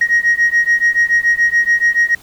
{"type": "beating tone pair", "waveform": "sine", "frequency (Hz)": [1879, 1886], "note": ["A#6", "A#6"], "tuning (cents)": [13, 20], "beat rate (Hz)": 7, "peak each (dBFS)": -12, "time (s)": [0.01, 2.15], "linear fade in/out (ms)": 5, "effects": ["tanh soft clip ceiling -6 dBFS", "pink hiss -43 dBFS RMS until 2.22 s"]}